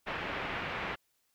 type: low-pass noise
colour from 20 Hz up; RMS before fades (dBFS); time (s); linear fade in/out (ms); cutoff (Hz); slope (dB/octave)
white; -37; 0.06-0.96; 20; 2500; 24
effects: white hiss -75 dBFS RMS until 1.34 s